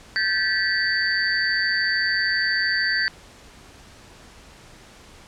sine tone cluster, 1558 / 1745 / 1943 / 4577 Hz, G6 / A6 / B6 / D8, -11 / -15 / -29 / -45 cents, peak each -25 dBFS, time 0.16-3.08 s, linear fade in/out 0 ms, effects pink hiss -47 dBFS RMS until 5.27 s + low-pass 8000 Hz 12 dB/octave

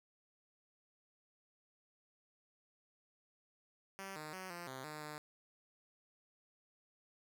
5% pulse tone with pitch steps, 193.9 / 153.5 / 187 / 173.5 / 131.2 / 152.4 / 150.9 Hz, G3 / D#3 / F#3 / F3 / C3 / D#3 / D3, -19 / -23 / +19 / -11 / +5 / -36 / +47 cents, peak -34 dBFS, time 3.99-5.18 s, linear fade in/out 0 ms, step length 170 ms, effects none

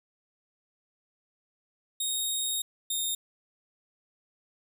15% pulse tone pair in turn, 3729 / 3678 Hz, A#7 / A#7, 0 / -24 cents, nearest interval unison, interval 24 cents, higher first, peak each -21 dBFS, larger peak neither, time 2-2.62 / 2.9-3.15 s, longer first, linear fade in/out 5 ms, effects none

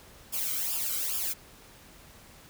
blue noise with flanger, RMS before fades -31 dBFS, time 0.32-1.34 s, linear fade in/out 20 ms, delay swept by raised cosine 0.49 to 1.15 ms, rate 2.4 Hz, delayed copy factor -0.8, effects pink hiss -53 dBFS RMS until 2.49 s

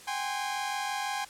sawtooth tone cluster, 772 / 818 / 1046 Hz, G5 / G#5 / C6, -27 / -26 / -1 cents, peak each -33 / -29 / -34 dBFS, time 0.07-1.25 s, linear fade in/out 10 ms, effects white hiss -50 dBFS RMS until 1.29 s + low-pass 10000 Hz 12 dB/octave

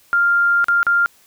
sine tone with dropouts, 1396.9 Hz, F6, in tune, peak -12 dBFS, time 0.13-1.06 s, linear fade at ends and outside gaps 0 ms, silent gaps 0.643-0.684 / 0.83-0.867 s, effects white hiss -53 dBFS RMS until 1.26 s

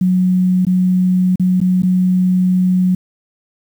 sine tone with dropouts, 183.4 Hz, F#3, 15 cents flat, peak -10 dBFS, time 0.01-2.95 s, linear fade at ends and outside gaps 5 ms, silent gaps 0.651-0.667 / 1.358-1.396 / 1.603-1.613 / 1.822-1.832 s, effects 7-bit

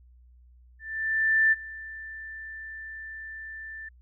sine tone with ADSR envelope, 1772 Hz, A6, 12 cents sharp, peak -17 dBFS, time 0.79-3.89 s, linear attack 730 ms, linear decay 27 ms, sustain -20 dB, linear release 8 ms, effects added 61 Hz sine -52 dBFS peak until 4.01 s

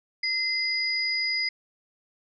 sine tone pair together, 2067 / 4916 Hz, C7 / D#8, -22 / -22 cents, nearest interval octave + minor third, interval 1500 cents, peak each -27 dBFS, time 0.23-1.49 s, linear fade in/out 5 ms, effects none

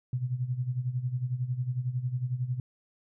sine tone with tremolo, 125.5 Hz, B2, 28 cents sharp, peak -25 dBFS, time 0.13-2.6 s, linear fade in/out 2 ms, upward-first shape sine, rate 11 Hz, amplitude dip 75%, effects none

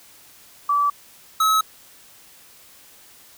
sine / square tone pair in turn, 1155 / 1287.6 Hz, D6 / E6, -29 / -41 cents, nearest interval major second, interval 188 cents, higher second, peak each -16 dBFS, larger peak neither, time 0.69-0.9 / 1.4-1.61 s, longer neither, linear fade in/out 5 ms, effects white hiss -49 dBFS RMS until 3.37 s

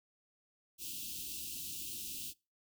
white band-stop noise, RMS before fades -43 dBFS, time 0.78-2.34 s, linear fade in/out 50 ms, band 370 to 2600 Hz, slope 96 dB/octave, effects noise-tail reverb RT60 0.3 s tail -24 dB re dry

